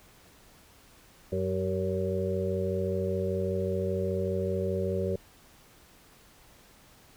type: harmonic tone with a mistuned harmonic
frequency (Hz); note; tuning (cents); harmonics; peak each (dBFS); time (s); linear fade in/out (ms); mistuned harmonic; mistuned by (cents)
93.6; F#2; +20; 1 / 2 / 4 / 5 / 6; -33 / -34 / -32 / -34 / -34; 1.32-5.16; 5; 4; +39
effects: pink hiss -57 dBFS RMS until 7.16 s